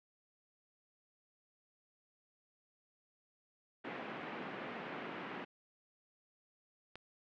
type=band-pass noise; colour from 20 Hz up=pink; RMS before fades=-45 dBFS; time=3.84-5.45 s; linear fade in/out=10 ms; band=190 to 2600 Hz; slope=24 dB/octave
type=click; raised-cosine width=0.3 ms; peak=-32 dBFS; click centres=6.956 s
effects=none